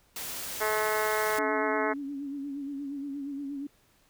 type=noise; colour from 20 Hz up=white; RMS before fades=-37 dBFS; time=0.16-1.39 s; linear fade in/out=2 ms
type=harmonic tone; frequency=215 Hz; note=A3; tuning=40 cents flat; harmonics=2 / 3 / 4 / 5 / 6 / 7 / 8 / 9 / 10; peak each=-31 / -33 / -34 / -35 / -36 / -36 / -37 / -38 / -38 dBFS; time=0.6-1.94 s; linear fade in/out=20 ms
type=tone with vibrato; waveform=sine; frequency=280.8 Hz; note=C#4; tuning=22 cents sharp; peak=-33 dBFS; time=1.38-3.67 s; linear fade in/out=5 ms; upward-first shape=sine; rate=8.5 Hz; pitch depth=54 cents each way
effects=pink hiss -65 dBFS RMS until 4.09 s